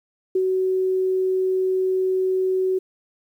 sine tone with ADSR envelope, 374.8 Hz, F#4, 22 cents sharp, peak -16 dBFS, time 0.35-2.79 s, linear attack 6 ms, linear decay 60 ms, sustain -2 dB, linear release 11 ms, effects 9-bit

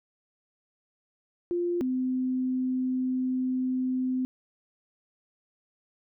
sine tone pair in turn, 349.2 / 256.4 Hz, F4 / C4, 0 / -35 cents, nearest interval perfect fourth, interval 535 cents, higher first, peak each -25 dBFS, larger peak neither, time 1.51-1.81 / 1.81-4.25 s, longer second, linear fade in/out 0 ms, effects none

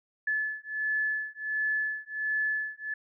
sine beating tone pair, 1726 / 1727.4 Hz, A6 / A6, -34 / -32 cents, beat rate 1.4 Hz, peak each -31 dBFS, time 0.27-2.94 s, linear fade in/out 5 ms, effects none

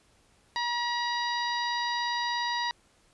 harmonic tone, 957 Hz, A#5, 45 cents sharp, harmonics 1 / 2 / 3 / 4 / 5 / 6, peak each -30 / -33 / -43 / -36 / -37 / -48 dBFS, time 0.56-2.71 s, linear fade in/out 0 ms, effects pink hiss -64 dBFS RMS until 3.13 s + resampled to 24000 Hz

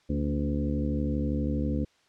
harmonic tone with a mistuned harmonic, 72.4 Hz, D2, 24 cents flat, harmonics 1 / 2 / 3 / 4 / 5 / 6 / 7, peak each -30 / -33 / -31 / -32 / -42 / -44 / -38 dBFS, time 0.09-1.85 s, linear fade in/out 10 ms, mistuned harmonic 3, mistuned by +51 cents, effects white hiss -65 dBFS RMS until 2.08 s + low-pass 5000 Hz 12 dB/octave

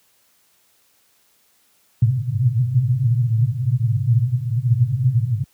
white band-pass noise, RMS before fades -18 dBFS, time 2.02-5.44 s, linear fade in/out 5 ms, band 110 to 130 Hz, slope 96 dB/octave, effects white hiss -60 dBFS RMS until 5.53 s + high-pass 60 Hz 12 dB/octave

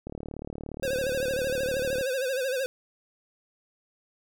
click train, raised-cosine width 2 ms, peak -23 dBFS, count 73, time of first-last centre 0.07-2.011 s, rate 37.1 Hz
square tone with vibrato, 523.3 Hz, C5, in tune, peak -27 dBFS, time 0.83-2.66 s, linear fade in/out 0 ms, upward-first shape sine, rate 13 Hz, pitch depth 87 cents each way
effects none

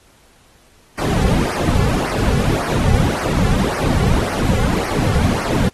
brown noise with flanger, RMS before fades -17 dBFS, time 0.98-5.69 s, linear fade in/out 5 ms, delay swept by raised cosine 0.26 to 3.26 ms, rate 1.8 Hz, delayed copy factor -0.95, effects pink hiss -52 dBFS RMS until 5.73 s + AAC 32 kbps

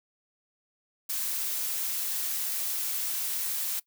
blue noise, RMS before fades -31 dBFS, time 1.09-3.8 s, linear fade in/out 10 ms, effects noise-tail reverb RT60 0.1 s tail -21 dB re dry

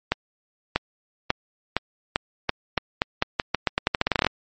accelerating click train, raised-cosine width 0.3 ms, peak -3 dBFS, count 23, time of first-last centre 0.12-4.267 s, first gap 640 ms, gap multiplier 0.85, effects MP3 32 kbps

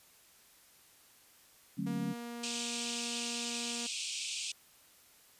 sine chord, D major seventh, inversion none, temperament equal with one note detuned, 146.83 / 185 / 220 / 272.3 Hz, D3 / F#3 / A3 / C#4, 0 / 0 / 0 / -31 cents, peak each -41 / -37 / -39 / -39 dBFS, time 1.77-2.14 s, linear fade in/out 20 ms
sawtooth tone, 236.9 Hz, A#3, 28 cents sharp, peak -37 dBFS, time 1.86-3.87 s, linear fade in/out 10 ms
pink band-pass noise, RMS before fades -39 dBFS, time 2.43-4.52 s, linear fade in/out 5 ms, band 2400 to 9000 Hz, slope 96 dB/octave
effects white hiss -62 dBFS RMS until 5.39 s + resampled to 32000 Hz

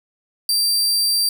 sawtooth tone, 4699 Hz, D8, in tune, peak -13 dBFS, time 0.49-1.29 s, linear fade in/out 2 ms, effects none

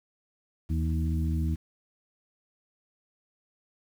harmonic tone with a mistuned harmonic, 79.1 Hz, D#2, 29 cents sharp, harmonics 1 / 2 / 3 / 4, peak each -26 / -32 / -36 / -38 dBFS, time 0.69-1.56 s, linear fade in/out 20 ms, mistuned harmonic 2, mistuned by +53 cents, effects 9-bit

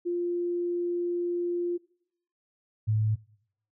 sine tone pair in turn, 349.2 / 108.2 Hz, F4 / A2, 0 / -29 cents, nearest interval octave + minor sixth, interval 2029 cents, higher first, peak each -26 / -22 dBFS, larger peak second, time 0.05-1.78 / 2.87-3.16 s, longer first, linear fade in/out 20 ms, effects noise-tail reverb RT60 0.7 s tail -23 dB re dry

